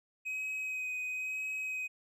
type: tone with vibrato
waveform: triangle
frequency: 2524 Hz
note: D#7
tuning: 24 cents sharp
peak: -33 dBFS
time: 0.25-1.88 s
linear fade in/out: 20 ms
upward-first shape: sine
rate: 1 Hz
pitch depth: 14 cents each way
effects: none